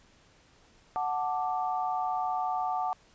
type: chord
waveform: sine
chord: D major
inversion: first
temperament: equal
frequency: 740 / 880 / 1174.7 Hz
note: F#5 / A5 / D6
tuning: 0 / 0 / 0 cents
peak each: -30 / -33 / -35 dBFS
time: 0.96-2.93 s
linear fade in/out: 0 ms
effects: pink hiss -61 dBFS RMS until 3.14 s + resampled to 16000 Hz